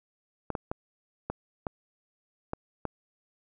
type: clicks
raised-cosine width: 1 ms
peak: -17 dBFS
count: 7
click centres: 0.503 / 0.552 / 0.715 / 1.3 / 1.668 / 2.534 / 2.853 s
effects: none